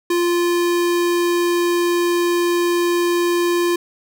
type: tone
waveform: square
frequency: 347.8 Hz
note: F4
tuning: 7 cents flat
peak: -16 dBFS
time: 0.1-3.76 s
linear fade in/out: 5 ms
effects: none